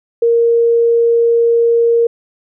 sine tone, 466.2 Hz, A#4, in tune, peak -8 dBFS, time 0.22-2.07 s, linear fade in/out 5 ms, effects none

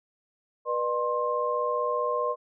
sine tone cluster, 487.7 / 603 / 1058 Hz, B4 / D5 / C6, -22 / +46 / +19 cents, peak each -29 / -30 / -28 dBFS, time 0.65-2.36 s, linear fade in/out 50 ms, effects none

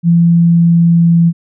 sine tone with pitch glide, 169.6 to 168.53 Hz, E3 to E3, +50 to +39 cents, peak -5 dBFS, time 0.03-1.33 s, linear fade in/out 50 ms, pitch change -11 cents, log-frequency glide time 0.35-1.17 s, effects none

